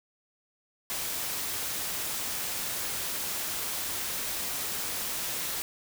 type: noise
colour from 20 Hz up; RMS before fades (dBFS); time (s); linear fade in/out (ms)
white; -33; 0.9-5.62; 0
effects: none